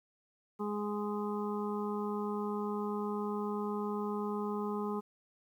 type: harmonic tone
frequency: 207.7 Hz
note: G#3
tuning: in tune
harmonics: 1 / 2 / 4 / 5 / 6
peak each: -36 / -37 / -44 / -43 / -45 dBFS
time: 0.59-5.01 s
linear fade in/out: 20 ms
effects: 11-bit